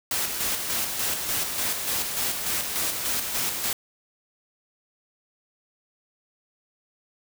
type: noise with tremolo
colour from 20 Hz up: white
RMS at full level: -26 dBFS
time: 0.11-3.73 s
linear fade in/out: 2 ms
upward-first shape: square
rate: 3.4 Hz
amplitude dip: 40%
effects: none